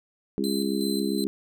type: harmonic tone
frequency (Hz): 67.6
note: C#2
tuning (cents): -43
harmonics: 3 / 4 / 5 / 6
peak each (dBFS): -28 / -29 / -30 / -31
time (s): 0.38-1.27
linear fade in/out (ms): 0
type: tone with tremolo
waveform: sawtooth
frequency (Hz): 4064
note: B7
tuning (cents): +49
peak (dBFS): -29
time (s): 0.44-1.24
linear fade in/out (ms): 0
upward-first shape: square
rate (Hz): 2.7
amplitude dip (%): 50
effects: none

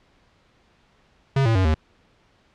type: tone with pitch steps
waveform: square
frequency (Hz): 136.1 / 113.13 / 94.04 / 78.17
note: C#3 / A2 / F#2 / D#2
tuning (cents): -31 / +49 / +29 / +9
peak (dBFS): -17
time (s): 1.36-1.744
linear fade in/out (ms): 5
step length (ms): 96
effects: pink hiss -60 dBFS RMS until 2.54 s + low-pass 4000 Hz 12 dB/octave

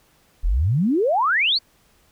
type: exponential sweep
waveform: sine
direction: up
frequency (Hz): 35.67 to 4699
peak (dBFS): -16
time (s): 0.43-1.59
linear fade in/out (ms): 20
effects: pink hiss -59 dBFS RMS until 2.11 s

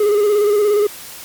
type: tone with vibrato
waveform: triangle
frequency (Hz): 415.3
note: G#4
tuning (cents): 0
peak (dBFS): -9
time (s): 0-0.87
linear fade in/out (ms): 5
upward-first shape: square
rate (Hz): 17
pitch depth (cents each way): 36
effects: white hiss -34 dBFS RMS until 1.24 s + MP3 96 kbps

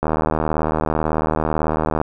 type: click train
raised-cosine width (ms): 1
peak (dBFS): -5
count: 156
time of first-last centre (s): 0.03-2.015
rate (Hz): 78.1
effects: none

